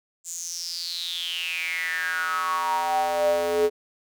square tone with high-pass filter sweep, 85.7 Hz, F2, 32 cents flat, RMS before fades -26 dBFS, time 0.24-3.7 s, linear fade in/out 50 ms, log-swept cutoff 7400 to 420 Hz, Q 9, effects none

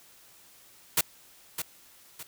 white noise with echo, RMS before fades -23 dBFS, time 0.97-1.01 s, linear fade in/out 5 ms, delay 610 ms, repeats 2, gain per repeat -9 dB, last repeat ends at 2.23 s, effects white hiss -56 dBFS RMS until 2.27 s

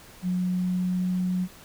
sine tone with pitch glide, 181.5 to 182.55 Hz, F#3 to F#3, -33 to -23 cents, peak -23 dBFS, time 0.22-1.48 s, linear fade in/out 50 ms, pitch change +10 cents, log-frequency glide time 0.44-1.17 s, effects pink hiss -49 dBFS RMS until 1.64 s

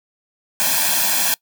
white noise with comb filter, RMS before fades -18 dBFS, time 0.6-1.34 s, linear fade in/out 0 ms, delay 1.2 ms, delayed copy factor +0.85, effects noise-tail reverb RT60 0.1 s tail -24 dB re dry + high-pass 200 Hz 12 dB/octave

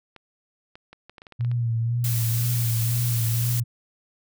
clicks, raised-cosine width 0.3 ms, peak -28 dBFS, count 11, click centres 0.163 / 0.755 / 0.93 / 1.096 / 1.182 / 1.219 / 1.268 / 1.323 / 1.409 / 1.448 / 1.515 s
sine tone with vibrato, 117.4 Hz, A#2, 13 cents sharp, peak -21 dBFS, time 1.39-3.64 s, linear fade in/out 20 ms, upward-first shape sine, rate 2 Hz, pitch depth 49 cents each way
blue noise, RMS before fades -30 dBFS, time 2.04-3.6 s, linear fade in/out 2 ms
effects none

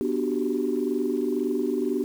sine chord, G major seventh, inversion first, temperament equal with one note detuned, 246.9 / 295.5 / 370 / 392 Hz, B3 / D4 / F#4 / G4, 0 / +11 / 0 / 0 cents, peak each -28 dBFS, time 0.01-2.04 s, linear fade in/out 0 ms, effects tanh soft clip ceiling -14 dBFS + 8-bit

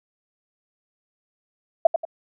sine tone with echo, 659.3 Hz, E5, in tune, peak -8 dBFS, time 1.85-1.87 s, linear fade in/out 5 ms, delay 91 ms, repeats 2, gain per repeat -9 dB, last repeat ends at 2.052 s, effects none

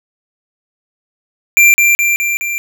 square tone with echo, 2367 Hz, D7, 13 cents sharp, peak -5 dBFS, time 1.57-1.74 s, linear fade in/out 0 ms, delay 210 ms, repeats 4, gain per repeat -3 dB, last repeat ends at 2.58 s, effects none

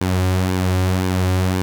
sawtooth tone with flanger, 92.5 Hz, F#2, in tune, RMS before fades -18 dBFS, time 0.01-1.62 s, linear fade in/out 0 ms, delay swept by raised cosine 1.5 to 4.7 ms, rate 1.9 Hz, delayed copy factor -0.5, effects none

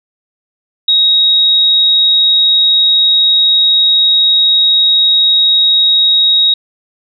sine tone, 3784 Hz, A#7, 25 cents sharp, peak -6 dBFS, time 0.88-6.54 s, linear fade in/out 5 ms, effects none

